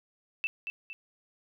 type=tone with echo; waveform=sine; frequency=2657 Hz; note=E7; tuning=13 cents sharp; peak=-27 dBFS; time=0.44-0.47 s; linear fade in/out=0 ms; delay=230 ms; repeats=2; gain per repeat=-6 dB; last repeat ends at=0.93 s; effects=none